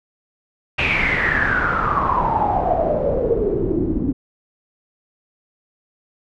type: noise with low-pass filter sweep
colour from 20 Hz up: pink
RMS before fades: -19 dBFS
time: 0.78-4.13 s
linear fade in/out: 10 ms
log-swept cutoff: 2600 to 270 Hz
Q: 9.8
effects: none